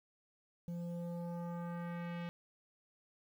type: tone with low-pass filter sweep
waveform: square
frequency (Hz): 172.1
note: F3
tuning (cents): -25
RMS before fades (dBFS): -42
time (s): 0.68-2.29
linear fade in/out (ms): 0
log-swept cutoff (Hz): 350 to 2900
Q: 1.5
effects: 11-bit